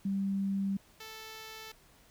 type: tone pair in turn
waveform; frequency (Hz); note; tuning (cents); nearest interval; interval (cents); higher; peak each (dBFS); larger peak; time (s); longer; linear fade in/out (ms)
sine / 5% pulse; 196 / 440; G3 / A4; 0 / 0; octave + major second; 1400; second; -29 / -33; first; 0.05-0.77 / 1-1.72; neither; 5
effects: pink hiss -62 dBFS RMS until 2.1 s